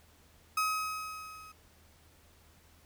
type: tone with level ramp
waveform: 35% pulse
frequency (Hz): 1269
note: D#6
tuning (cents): +34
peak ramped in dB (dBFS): -25 to -48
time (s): 0.57-1.52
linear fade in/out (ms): 5
effects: added 79 Hz sine -63 dBFS peak until 2.85 s + pink hiss -63 dBFS RMS until 2.85 s